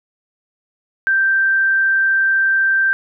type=tone; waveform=sine; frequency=1568 Hz; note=G6; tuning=in tune; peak=-12 dBFS; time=1.07-2.93 s; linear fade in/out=0 ms; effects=none